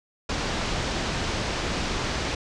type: low-pass noise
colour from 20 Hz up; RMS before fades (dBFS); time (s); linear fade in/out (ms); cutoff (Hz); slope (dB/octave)
pink; -28; 0.29-2.35; 5; 6200; 24
effects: resampled to 22050 Hz